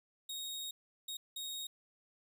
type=tone bursts at uneven times; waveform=sawtooth; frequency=3752 Hz; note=A#7; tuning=11 cents sharp; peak=-37 dBFS; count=3; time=0.29-0.71 / 1.08-1.17 / 1.36-1.67 s; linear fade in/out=5 ms; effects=none